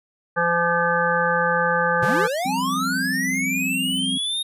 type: harmonic tone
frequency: 171.1 Hz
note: F3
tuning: 35 cents flat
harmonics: 1 / 3 / 5 / 7 / 9 / 10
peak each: -29 / -23 / -25 / -24 / -23 / -27 dBFS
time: 0.36-2.28 s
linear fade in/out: 20 ms
type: linear sweep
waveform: square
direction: up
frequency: 102.3 to 3729 Hz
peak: -23 dBFS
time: 2.02-4.43 s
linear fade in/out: 10 ms
type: chord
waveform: sine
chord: F suspended second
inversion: none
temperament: equal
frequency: 174.61 / 196 / 261.6 Hz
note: F3 / G3 / C4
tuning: 0 / 0 / 0 cents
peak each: -31 / -30 / -26 dBFS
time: 2.45-4.18 s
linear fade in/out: 10 ms
effects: resampled to 32000 Hz